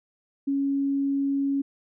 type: tone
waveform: sine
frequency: 277.2 Hz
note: C#4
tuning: in tune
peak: -22 dBFS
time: 0.47-1.62 s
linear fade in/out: 10 ms
effects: none